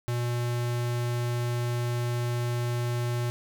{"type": "tone", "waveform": "square", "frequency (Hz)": 120.5, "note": "B2", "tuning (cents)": -42, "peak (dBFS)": -27, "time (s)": [0.08, 3.3], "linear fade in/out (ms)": 0, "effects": []}